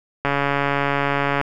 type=click train; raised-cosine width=0.5 ms; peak=-5 dBFS; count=165; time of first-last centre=0.25-1.413 s; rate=141 Hz; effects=none